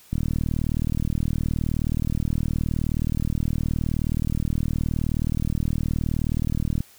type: click train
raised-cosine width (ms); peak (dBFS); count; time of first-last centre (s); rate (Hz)
5; -12; 262; 0.13-6.805; 39.1
effects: white hiss -52 dBFS RMS until 6.98 s